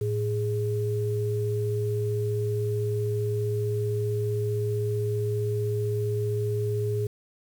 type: tone pair together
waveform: sine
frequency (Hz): 110.57 / 415.3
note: A2 / G#4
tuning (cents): +9 / 0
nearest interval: octave + major seventh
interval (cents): 2291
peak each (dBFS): -26 / -28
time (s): 0.01-7.07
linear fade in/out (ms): 5
effects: 8-bit